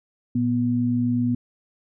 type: tone pair together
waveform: sine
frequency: 116.4 / 244.2 Hz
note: A#2 / B3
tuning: -2 / -19 cents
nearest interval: octave + minor second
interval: 1283 cents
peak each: -25 / -20 dBFS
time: 0.35-1.35 s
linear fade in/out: 5 ms
effects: none